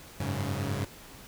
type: chord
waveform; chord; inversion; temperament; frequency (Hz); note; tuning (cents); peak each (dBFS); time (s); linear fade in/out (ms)
sawtooth; F# suspended second; none; equal with one note detuned; 94.17 / 103.83 / 138.59; F#2 / G#2 / C#3; +31 / 0 / 0; -30; 0.2-0.85; 5
effects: pink hiss -49 dBFS RMS until 1.27 s